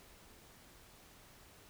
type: silence
effects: pink hiss -60 dBFS RMS until 1.69 s

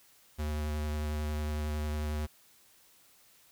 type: tone with vibrato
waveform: square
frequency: 75.5 Hz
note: D2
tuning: 48 cents sharp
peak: -32 dBFS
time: 0.38-2.27 s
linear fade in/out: 20 ms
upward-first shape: sine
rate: 11 Hz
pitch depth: 14 cents each way
effects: white hiss -62 dBFS RMS until 3.51 s

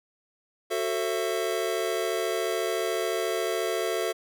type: chord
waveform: square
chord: F# half-diminished seventh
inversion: none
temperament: just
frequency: 370 / 444 / 532.8 / 666 Hz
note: F#4 / A4 / C5 / E5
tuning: 0 / +16 / +31 / +18 cents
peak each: -32 / -31 / -36 / -32 dBFS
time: 0.7-4.13 s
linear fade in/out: 20 ms
effects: none

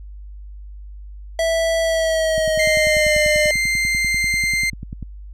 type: tone with pitch glide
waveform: square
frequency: 657 to 606 Hz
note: E5 to D#5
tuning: -6 to -46 cents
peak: -17 dBFS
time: 1.39-3.51 s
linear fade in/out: 2 ms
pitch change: -140 cents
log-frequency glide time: 1.81-3.18 s
type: click train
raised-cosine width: 5 ms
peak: -18 dBFS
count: 28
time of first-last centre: 2.38-5.027 s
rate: 10.2 Hz
type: tone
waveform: 40% pulse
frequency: 2093 Hz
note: C7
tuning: in tune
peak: -16 dBFS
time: 2.59-4.7 s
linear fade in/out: 5 ms
effects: added 50 Hz sine -33 dBFS peak until 5.33 s + low-pass 10000 Hz 12 dB/octave

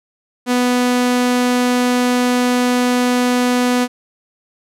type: tone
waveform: sawtooth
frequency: 247.3 Hz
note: B3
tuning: 3 cents sharp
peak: -9 dBFS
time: 0.46-3.88 s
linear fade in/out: 50 ms
effects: low-pass 12000 Hz 12 dB/octave

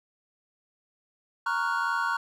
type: chord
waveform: triangle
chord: Gb major seventh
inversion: first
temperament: equal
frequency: 932.3 / 1108.7 / 1396.9 / 1480 Hz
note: Bb5 / Db6 / F6 / Gb6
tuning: 0 / 0 / 0 / 0 cents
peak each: -29 dBFS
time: 1.46-2.17 s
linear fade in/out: 5 ms
effects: none

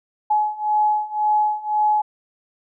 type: beating tone pair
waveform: sine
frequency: 846 / 847.9 Hz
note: G#5 / G#5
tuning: +32 / +36 cents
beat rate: 1.9 Hz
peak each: -21 / -19 dBFS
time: 0.3-2.02 s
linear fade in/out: 10 ms
effects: none

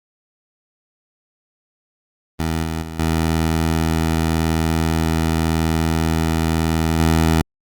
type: tone with level steps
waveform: 15% pulse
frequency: 80.9 Hz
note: E2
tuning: 32 cents flat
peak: -12 / -15 / -22 / -10 / -7 dBFS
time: 2.39-7.42 s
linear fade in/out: 10 ms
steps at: 2.63 / 2.82 / 2.99 / 6.99 s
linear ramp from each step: 5 ms
effects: Opus 32 kbps

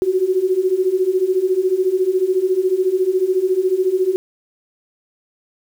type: beating tone pair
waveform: sine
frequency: 363.7 / 377.7 Hz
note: F#4 / F#4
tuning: -30 / +36 cents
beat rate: 14 Hz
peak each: -19 / -16 dBFS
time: 0.02-4.16 s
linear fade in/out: 0 ms
effects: 7-bit

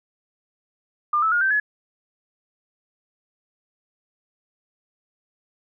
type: tone with pitch steps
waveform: sine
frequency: 1200 / 1308.6 / 1427 / 1556.2 / 1697.1 Hz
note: D6 / E6 / F6 / G6 / G#6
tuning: +37 / -13 / +37 / -13 / +37 cents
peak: -17 dBFS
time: 1.13-1.6 s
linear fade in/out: 5 ms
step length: 94 ms
effects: none

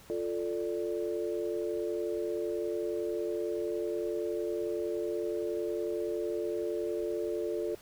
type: chord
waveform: sine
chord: D minor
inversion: first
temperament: equal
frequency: 349.2 / 440 / 587.3 Hz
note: F4 / A4 / D5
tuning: 0 / 0 / 0 cents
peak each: -34 / -34 / -38 dBFS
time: 0.1-7.75 s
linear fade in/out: 0 ms
effects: pink hiss -55 dBFS RMS until 7.81 s

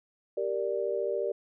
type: chord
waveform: sine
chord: G minor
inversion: none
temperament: equal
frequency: 392 / 466.2 / 587.3 Hz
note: G4 / Bb4 / D5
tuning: 0 / 0 / 0 cents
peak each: -32 dBFS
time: 0.37-1.32 s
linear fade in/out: 5 ms
effects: none

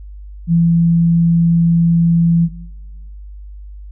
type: tone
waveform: sine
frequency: 168.4 Hz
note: E3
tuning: 37 cents sharp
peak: -9 dBFS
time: 0.47-2.49 s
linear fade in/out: 50 ms
effects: noise-tail reverb RT60 1.0 s tail -17 dB re dry + added 50 Hz sine -30 dBFS peak until 3.91 s

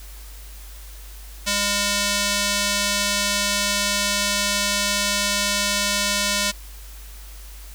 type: tone with band-pass filter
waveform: square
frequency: 202.9 Hz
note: G#3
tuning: 40 cents flat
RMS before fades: -22 dBFS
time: 1.46-6.52 s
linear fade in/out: 20 ms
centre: 5600 Hz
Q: 0.78
effects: added 50 Hz sine -37 dBFS peak until 7.74 s + white hiss -45 dBFS RMS until 7.74 s

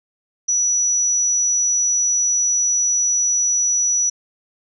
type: tone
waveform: sine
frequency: 5890 Hz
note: F#8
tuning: 9 cents flat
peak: -15 dBFS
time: 0.48-4.1 s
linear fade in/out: 10 ms
effects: none

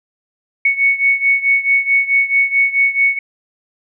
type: beating tone pair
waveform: sine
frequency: 2217 / 2221.6 Hz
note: C#7 / C#7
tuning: 0 / +3 cents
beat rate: 4.6 Hz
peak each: -13 / -16 dBFS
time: 0.65-3.19 s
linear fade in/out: 5 ms
effects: none

